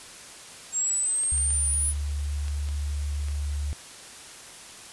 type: exponential sweep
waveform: sine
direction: up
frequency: 7459 to 9956 Hz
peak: -23 dBFS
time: 0.72-1.94 s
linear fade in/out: 50 ms
type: clicks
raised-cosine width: 0.2 ms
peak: -26 dBFS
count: 6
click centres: 1.235 / 1.379 / 1.506 / 2.482 / 2.688 / 3.285 s
type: tone with pitch glide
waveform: sine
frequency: 71.7 to 72.66 Hz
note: D2 to D2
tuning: -41 to -18 cents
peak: -26 dBFS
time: 1.32-3.73 s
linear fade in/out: 0 ms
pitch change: +23 cents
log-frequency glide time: 1.72-1.87 s
effects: white hiss -44 dBFS RMS until 4.92 s + resampled to 24000 Hz